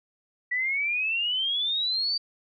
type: exponential sweep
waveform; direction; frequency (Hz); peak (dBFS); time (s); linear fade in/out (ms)
sine; up; 1944 to 4658; -24; 0.51-2.18; 10
effects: none